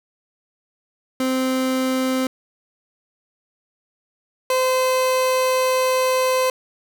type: tone pair in turn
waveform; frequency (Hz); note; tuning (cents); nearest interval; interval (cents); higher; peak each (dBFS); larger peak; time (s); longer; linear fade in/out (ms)
30% pulse; 259.9 / 515; C4 / C5; -11 / -28; octave; 1183; second; -16 / -14; second; 1.2-2.27 / 4.5-6.5; second; 2
effects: none

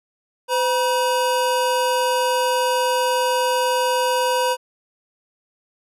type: tone pair together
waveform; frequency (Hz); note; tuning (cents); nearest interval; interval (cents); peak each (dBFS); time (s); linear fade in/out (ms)
square; 510 / 960.9; C5 / B5; -44 / -48; major seventh; 1096; -21; 0.48-4.57; 50
effects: resampled to 32000 Hz

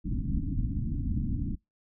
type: low-pass noise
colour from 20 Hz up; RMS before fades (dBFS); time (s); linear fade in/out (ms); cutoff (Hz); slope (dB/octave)
pink; -30; 0.04-1.56; 20; 300; 96
effects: noise-tail reverb RT60 0.2 s tail -26 dB re dry

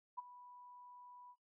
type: tone with ADSR envelope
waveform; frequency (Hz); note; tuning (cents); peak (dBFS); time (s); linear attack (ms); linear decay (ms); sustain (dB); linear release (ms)
sine; 985; B5; -5; -39; 0.17-1.36; 18; 17; -16; 58
effects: noise-tail reverb RT60 0.2 s tail -24 dB re dry

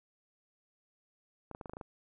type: clicks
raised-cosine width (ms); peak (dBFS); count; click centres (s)
1; -29; 8; 1.513 / 1.549 / 1.612 / 1.658 / 1.696 / 1.735 / 1.769 / 1.812
effects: none

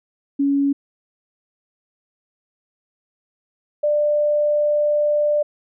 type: tone pair in turn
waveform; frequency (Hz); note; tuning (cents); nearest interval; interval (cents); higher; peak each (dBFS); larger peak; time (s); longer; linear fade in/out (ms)
sine; 280 / 593.3; C#4 / D5; +18 / +18; octave + minor second; 1300; second; -15 / -15; neither; 0.39-0.73 / 3.83-5.43; second; 10
effects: none

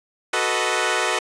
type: chord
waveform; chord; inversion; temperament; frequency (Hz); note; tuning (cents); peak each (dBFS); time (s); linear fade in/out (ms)
10% pulse; B dominant seventh; second; equal; 370 / 440 / 493.9 / 622.3; F#4 / A4 / B4 / D#5; 0 / 0 / 0 / 0; -17; 0.33-1.19; 5
effects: resampled to 22050 Hz

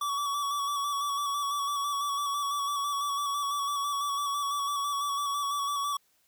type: tone with vibrato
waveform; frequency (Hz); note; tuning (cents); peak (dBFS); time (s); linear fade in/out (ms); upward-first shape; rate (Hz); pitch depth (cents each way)
square; 1139; C#6; +47; -29; 0.01-5.97; 5; square; 6; 27
effects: white hiss -69 dBFS RMS until 6.27 s

